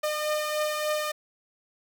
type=beating tone pair; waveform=sawtooth; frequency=606 / 609.4 Hz; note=D#5 / D#5; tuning=-46 / -36 cents; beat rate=3.4 Hz; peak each=-23 / -30 dBFS; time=0.03-1.12 s; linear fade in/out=10 ms; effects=none